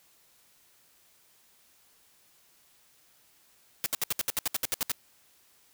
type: noise bursts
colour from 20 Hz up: white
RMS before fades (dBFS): -28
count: 13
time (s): 3.84-4.917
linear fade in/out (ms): 0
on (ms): 21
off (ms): 67
effects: white hiss -63 dBFS RMS until 5.73 s